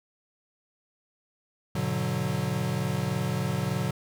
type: chord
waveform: square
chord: G# half-diminished seventh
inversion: none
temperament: equal with one note detuned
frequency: 101.69 / 123.47 / 146.83 / 185 Hz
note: G#2 / B2 / D3 / F#3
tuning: -36 / 0 / 0 / 0 cents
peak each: -36 / -32 / -32 / -32 dBFS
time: 1.75-3.91 s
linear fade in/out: 5 ms
effects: none